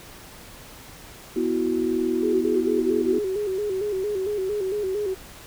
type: chord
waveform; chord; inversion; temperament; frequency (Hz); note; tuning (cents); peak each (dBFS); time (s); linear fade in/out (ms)
sine; B suspended fourth; none; just; 246.9 / 329.3 / 370.4; B3 / E4 / F#4; 0 / -2 / +2; -27 / -25 / -24; 1.36-3.19; 5
type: tone with vibrato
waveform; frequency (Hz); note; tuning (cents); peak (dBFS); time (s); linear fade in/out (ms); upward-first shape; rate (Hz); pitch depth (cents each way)
sine; 397.1; G4; +22; -23; 2.22-5.15; 20; square; 4.4; 85
effects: pink hiss -44 dBFS RMS until 5.46 s